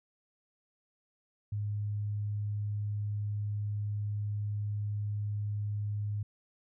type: tone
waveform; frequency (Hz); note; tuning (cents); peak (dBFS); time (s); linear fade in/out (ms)
sine; 103.83; G#2; 0; -31; 1.52-6.23; 5
effects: none